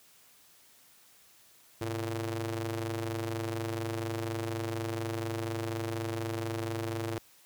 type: ring-modulated tone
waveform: sawtooth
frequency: 116.54 Hz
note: A#2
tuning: in tune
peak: -25 dBFS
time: 1.81-7.18 s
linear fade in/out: 0 ms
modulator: 221 Hz
effects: white hiss -60 dBFS RMS until 7.45 s + high-pass 60 Hz 12 dB/octave